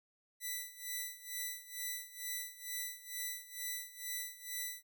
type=tone with tremolo; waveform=5% pulse; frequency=1981 Hz; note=B6; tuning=5 cents sharp; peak=-27 dBFS; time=0.4-4.83 s; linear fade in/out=50 ms; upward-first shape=sine; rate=2.2 Hz; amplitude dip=85%; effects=none